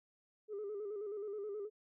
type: tone with vibrato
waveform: sine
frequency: 413 Hz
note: G#4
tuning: 10 cents flat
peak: -38 dBFS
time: 0.48-1.7 s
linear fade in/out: 50 ms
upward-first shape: square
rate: 9.4 Hz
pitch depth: 60 cents each way
effects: tanh soft clip ceiling -37 dBFS